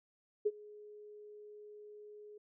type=tone with ADSR envelope; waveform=sine; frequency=419.1 Hz; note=G#4; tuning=16 cents sharp; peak=-26 dBFS; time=0.45-2.38 s; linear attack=14 ms; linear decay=42 ms; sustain=-24 dB; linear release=6 ms; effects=none